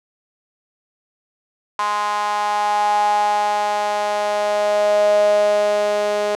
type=tone with high-pass filter sweep; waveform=sawtooth; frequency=207.7 Hz; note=G#3; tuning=in tune; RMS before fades=-18 dBFS; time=1.79-6.35 s; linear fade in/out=0 ms; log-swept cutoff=980 to 530 Hz; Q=8.6; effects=low-pass 8000 Hz 12 dB/octave